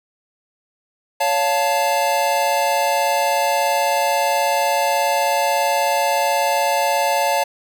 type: chord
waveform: square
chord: Db augmented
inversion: none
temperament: equal with one note detuned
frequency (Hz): 562.1 / 698.5 / 880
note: Db5 / F5 / A5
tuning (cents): +24 / 0 / 0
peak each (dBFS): -22 / -22 / -20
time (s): 1.2-7.44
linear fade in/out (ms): 10
effects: none